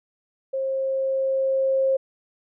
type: tone with level ramp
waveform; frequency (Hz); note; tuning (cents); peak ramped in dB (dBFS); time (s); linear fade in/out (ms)
sine; 534; C5; +35; -23 to -17; 0.53-1.97; 10
effects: none